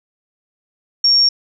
sine tone, 5530 Hz, F8, 18 cents flat, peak -9 dBFS, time 1.04-1.29 s, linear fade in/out 5 ms, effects none

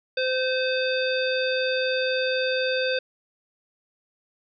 harmonic tone, 516 Hz, C5, 24 cents flat, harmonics 1 / 3 / 5 / 7 / 9, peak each -24 / -29 / -31 / -32 / -34 dBFS, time 0.17-2.99 s, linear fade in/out 5 ms, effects none

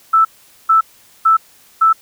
sine tone bursts, 1318.5 Hz, E6, in tune, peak -7 dBFS, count 4, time 0.13-1.93 s, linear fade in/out 10 ms, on 120 ms, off 440 ms, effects white hiss -48 dBFS RMS until 2.01 s

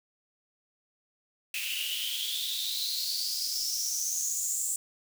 white noise with high-pass filter sweep, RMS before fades -32 dBFS, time 1.54-4.76 s, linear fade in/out 2 ms, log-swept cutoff 2600 to 7800 Hz, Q 9, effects none

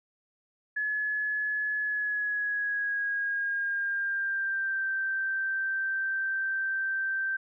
sine tone with pitch glide, 1704 to 1562.6 Hz, G#6 to G6, +44 to -6 cents, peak -27 dBFS, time 0.76-7.37 s, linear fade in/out 10 ms, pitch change -150 cents, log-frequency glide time 1.8-4.88 s, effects none

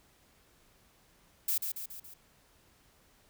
violet noise with echo, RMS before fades -30 dBFS, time 1.48-1.58 s, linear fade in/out 5 ms, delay 140 ms, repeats 4, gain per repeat -5 dB, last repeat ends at 2.14 s, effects pink hiss -65 dBFS RMS until 3.29 s

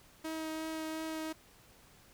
sawtooth tone with vibrato, 317.4 Hz, D#4, 35 cents sharp, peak -33 dBFS, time 0.24-1.33 s, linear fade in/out 10 ms, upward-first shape triangle, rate 2.8 Hz, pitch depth 12 cents each way, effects pink hiss -61 dBFS RMS until 2.13 s

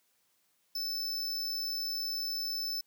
square tone, 5274 Hz, E8, in tune, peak -33 dBFS, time 0.75-2.81 s, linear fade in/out 5 ms, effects white hiss -73 dBFS RMS until 2.86 s + high-pass 100 Hz 12 dB/octave

